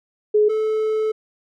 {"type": "tone pair in turn", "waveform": ["sine", "triangle"], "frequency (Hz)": [422.6, 434.7], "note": ["G#4", "A4"], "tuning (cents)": [30, -21], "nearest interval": "unison", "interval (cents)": 49, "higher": "second", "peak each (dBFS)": [-12, -16], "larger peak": "first", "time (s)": [[0.34, 0.49], [0.49, 1.12]], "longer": "second", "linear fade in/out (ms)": 10, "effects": []}